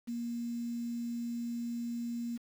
sine tone with quantisation, 236.2 Hz, A#3, 23 cents sharp, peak -34 dBFS, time 0.07-2.38 s, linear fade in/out 20 ms, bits 9, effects none

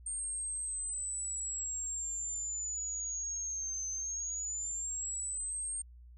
sine linear two-way sweep, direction down then up, 8650 to 6190 to 8650 Hz, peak -35 dBFS, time 0.06-5.82 s, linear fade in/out 5 ms, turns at 3.89 s, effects added 60 Hz sine -51 dBFS peak until 6.17 s

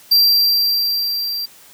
square tone with level ramp, 4719 Hz, D8, 7 cents sharp, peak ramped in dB -9 to -22 dBFS, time 0.11-1.46 s, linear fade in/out 10 ms, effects white hiss -45 dBFS RMS until 1.73 s + high-pass 100 Hz 12 dB/octave

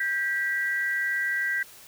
sine tone pair together, 1585.9 / 1947 Hz, G6 / B6, +20 / -25 cents, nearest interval major third, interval 355 cents, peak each -27 dBFS, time 0-1.63 s, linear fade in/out 5 ms, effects white hiss -49 dBFS RMS until 1.87 s

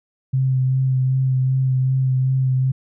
sine tone with vibrato, 130.81 Hz, C3, in tune, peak -15 dBFS, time 0.33-2.72 s, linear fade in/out 10 ms, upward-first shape sine, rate 2.6 Hz, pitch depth 18 cents each way, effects none

